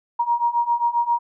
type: beating tone pair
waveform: sine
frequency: 942 / 949.5 Hz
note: A#5 / A#5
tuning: +18 / +32 cents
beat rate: 7.5 Hz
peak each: -22 / -20 dBFS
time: 0.19-1.19 s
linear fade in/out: 10 ms
effects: none